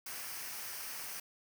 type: noise with comb filter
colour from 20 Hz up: white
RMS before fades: -43 dBFS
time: 0.06-1.2 s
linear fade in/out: 5 ms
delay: 0.27 ms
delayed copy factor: -0.5
effects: none